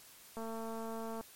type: click train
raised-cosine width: 1 ms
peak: -30 dBFS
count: 190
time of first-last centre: 0.37-1.21 s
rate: 225 Hz
effects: white hiss -57 dBFS RMS until 1.35 s + MP3 64 kbps